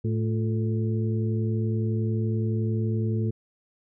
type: harmonic tone with a mistuned harmonic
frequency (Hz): 110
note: A2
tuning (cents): 0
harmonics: 1 / 2 / 3 / 4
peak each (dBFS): -24 / -30 / -34 / -36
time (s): 0.04-3.31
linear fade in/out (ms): 10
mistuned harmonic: 3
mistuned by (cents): +94
effects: none